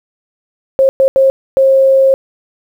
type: tone bursts at uneven times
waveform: sine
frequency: 536 Hz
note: C5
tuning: 42 cents sharp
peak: -5 dBFS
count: 4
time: 0.79-0.89 / 1-1.08 / 1.16-1.3 / 1.57-2.14 s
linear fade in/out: 0 ms
effects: 7-bit